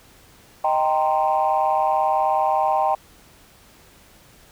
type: chord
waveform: sine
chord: C minor seventh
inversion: first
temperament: equal with one note detuned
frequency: 622.3 / 784 / 927 / 1046.5 Hz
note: Eb5 / G5 / Bb5 / C6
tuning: 0 / 0 / -10 / 0 cents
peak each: -23 / -19 / -23 / -25 dBFS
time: 0.64-2.95 s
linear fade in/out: 5 ms
effects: tanh soft clip ceiling -9 dBFS + pink hiss -51 dBFS RMS until 4.51 s